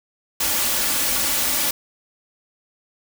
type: noise with comb filter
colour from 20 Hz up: white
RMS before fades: -21 dBFS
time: 0.4-1.71 s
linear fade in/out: 5 ms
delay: 3.5 ms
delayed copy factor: +0.5
effects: none